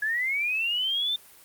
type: linear sweep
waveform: sine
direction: up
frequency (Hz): 1671 to 3600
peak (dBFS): -24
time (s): 0.02-1.16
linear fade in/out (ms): 5
effects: white hiss -52 dBFS RMS until 1.44 s + Opus 32 kbps